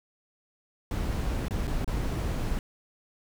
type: noise with dropouts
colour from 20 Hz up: brown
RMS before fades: -29 dBFS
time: 0.91-2.59 s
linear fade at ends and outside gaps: 1 ms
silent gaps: 1.483-1.508 / 1.671-1.677 / 1.845-1.877 s
effects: none